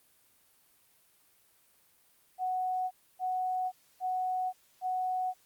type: tone bursts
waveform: sine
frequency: 740 Hz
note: F#5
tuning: in tune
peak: -29 dBFS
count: 4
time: 2.38-5.34 s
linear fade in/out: 50 ms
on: 530 ms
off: 280 ms
effects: white hiss -66 dBFS RMS until 5.45 s + Opus 32 kbps